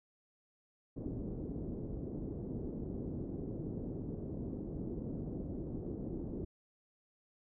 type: low-pass noise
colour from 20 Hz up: white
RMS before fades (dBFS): -41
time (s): 0.96-6.45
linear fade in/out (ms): 10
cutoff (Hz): 370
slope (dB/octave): 24
effects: none